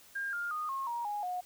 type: tone with pitch steps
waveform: sine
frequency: 1607 / 1407.1 / 1232 / 1078.8 / 944.6 / 827 / 724.2 Hz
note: G6 / F6 / D#6 / C#6 / A#5 / G#5 / F#5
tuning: +43 / +13 / -17 / -47 / +23 / -8 / -37 cents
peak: -33 dBFS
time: 0.15-1.41 s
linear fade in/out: 10 ms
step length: 180 ms
effects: white hiss -58 dBFS RMS until 1.45 s